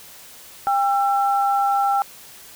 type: tone pair together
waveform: sine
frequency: 799.1 / 1344 Hz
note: G5 / E6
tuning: +33 / +33 cents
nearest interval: major sixth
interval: 900 cents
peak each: -17 / -23 dBFS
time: 0.67-2.02 s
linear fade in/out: 0 ms
effects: white hiss -43 dBFS RMS until 2.55 s